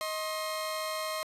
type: tone cluster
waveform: sawtooth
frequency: 629 / 1066 / 4168 Hz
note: D#5 / C6 / C8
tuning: +19 / +32 / -7 cents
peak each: -31 / -33 / -39 dBFS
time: 0.01-1.23 s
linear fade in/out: 0 ms
effects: resampled to 32000 Hz + 11-bit